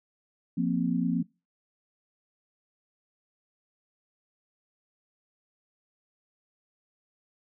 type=chord; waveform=sine; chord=F suspended fourth; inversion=none; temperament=equal; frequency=174.61 / 233.1 / 261.6 Hz; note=F3 / Bb3 / C4; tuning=0 / 0 / 0 cents; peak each=-28 / -29 / -29 dBFS; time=0.57-1.23 s; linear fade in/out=10 ms; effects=noise-tail reverb RT60 0.3 s tail -25 dB re dry